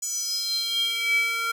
square tone with high-pass filter sweep, 459.3 Hz, A#4, 26 cents flat, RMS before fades -26 dBFS, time 0.02-1.52 s, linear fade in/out 10 ms, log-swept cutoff 6900 to 1600 Hz, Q 7.8, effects none

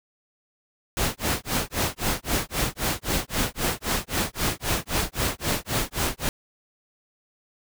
pink noise with tremolo, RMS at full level -23 dBFS, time 0.97-6.29 s, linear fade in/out 0 ms, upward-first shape sine, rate 3.8 Hz, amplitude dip 100%, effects none

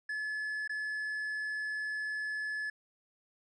triangle tone with dropouts, 1717 Hz, A6, 43 cents flat, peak -32 dBFS, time 0.09-2.7 s, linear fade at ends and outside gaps 5 ms, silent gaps 0.677-0.694 s, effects resampled to 22050 Hz

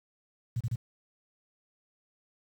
sine tone bursts, 116.54 Hz, A#2, in tune, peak -27 dBFS, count 3, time 0.56-0.755 s, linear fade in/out 5 ms, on 43 ms, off 33 ms, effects high-pass 60 Hz 12 dB/octave + 9-bit

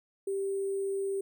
sine tone with sample-and-hold, 392 Hz, G4, in tune, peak -29 dBFS, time 0.27-1.21 s, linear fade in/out 5 ms, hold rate 8820 Hz, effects none

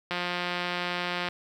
click train, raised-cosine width 0.3 ms, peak -14 dBFS, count 209, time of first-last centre 0.11-1.285 s, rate 177 Hz, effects high-pass 60 Hz 12 dB/octave + 9-bit

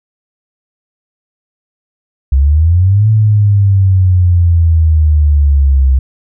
sine exponential two-way sweep, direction up then down, 65 to 110 to 65 Hz, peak -5 dBFS, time 2.32-5.99 s, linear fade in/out 5 ms, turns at 3.09 s, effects none

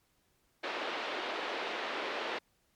pink band-pass noise, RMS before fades -37 dBFS, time 0.63-2.39 s, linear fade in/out 10 ms, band 350 to 3700 Hz, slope 24 dB/octave, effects pink hiss -73 dBFS RMS until 2.75 s + MP3 96 kbps

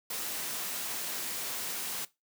white high-pass noise, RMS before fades -36 dBFS, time 0.1-2.05 s, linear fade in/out 5 ms, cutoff 150 Hz, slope 12 dB/octave, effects noise-tail reverb RT60 0.2 s tail -18 dB re dry

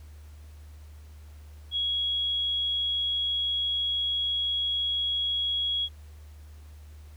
sine tone, 3322 Hz, G#7, in tune, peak -25 dBFS, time 1.71-5.89 s, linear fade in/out 50 ms, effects added 75 Hz sine -44 dBFS peak until 7.16 s + pink hiss -60 dBFS RMS until 7.16 s

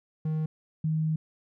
triangle / sine tone pair in turn, 156.4 / 157.4 Hz, D#3 / D#3, +9 / +20 cents, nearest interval unison, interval 11 cents, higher second, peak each -24 dBFS, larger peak neither, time 0.25-0.46 / 0.84-1.16 s, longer second, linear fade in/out 5 ms, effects none

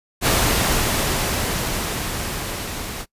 pink noise with level ramp, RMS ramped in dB -17 to -30 dBFS, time 0.21-3.06 s, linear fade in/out 50 ms, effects noise-tail reverb RT60 0.1 s tail -22 dB re dry + resampled to 32000 Hz

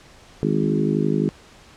harmonic tone with a mistuned harmonic, 51.91 Hz, G#1, in tune, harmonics 3 / 4 / 5 / 6 / 7 / 8, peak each -23 / -24 / -25 / -26 / -26 / -27 dBFS, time 0.43-1.29 s, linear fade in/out 0 ms, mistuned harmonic 3, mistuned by +17 cents, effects pink hiss -48 dBFS RMS until 1.76 s + low-pass 7000 Hz 12 dB/octave

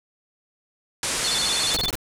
white low-pass noise, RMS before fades -26 dBFS, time 1.03-1.76 s, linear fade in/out 2 ms, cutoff 10000 Hz, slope 48 dB/octave
sine tone with vibrato, 3900 Hz, B7, 23 cents flat, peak -23 dBFS, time 1.24-1.9 s, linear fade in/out 5 ms, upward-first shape square, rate 14 Hz, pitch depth 180 cents each way
pink noise bursts, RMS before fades -27 dBFS, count 5, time 1.74-1.954 s, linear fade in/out 0 ms, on 26 ms, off 21 ms
effects none

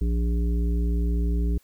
harmonic tone, 58.27 Hz, A#1, in tune, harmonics 1 / 3 / 5 / 7, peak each -21 / -31 / -35 / -38 dBFS, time 0.01-1.58 s, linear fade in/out 5 ms, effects white hiss -62 dBFS RMS until 1.63 s

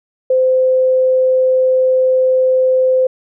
sine tone, 516 Hz, C5, 24 cents flat, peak -9 dBFS, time 0.3-3.07 s, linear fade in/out 5 ms, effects none

